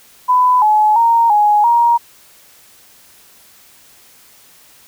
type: tone with pitch steps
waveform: sine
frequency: 1000 / 852 / 927 / 835 / 942 Hz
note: B5 / G#5 / A#5 / G#5 / A#5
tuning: +21 / +44 / -10 / +9 / +18 cents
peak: -8 dBFS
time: 0.28-1.98 s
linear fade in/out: 20 ms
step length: 340 ms
effects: white hiss -46 dBFS RMS until 4.87 s